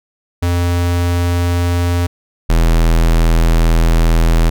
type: tone pair in turn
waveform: square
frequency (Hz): 87.31 / 41.2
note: F2 / E1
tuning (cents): 0 / 0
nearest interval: octave + minor second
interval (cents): 1300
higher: first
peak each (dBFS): -13 / -9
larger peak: second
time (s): 0.42-2.07 / 2.49-4.5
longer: second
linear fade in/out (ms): 10
effects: none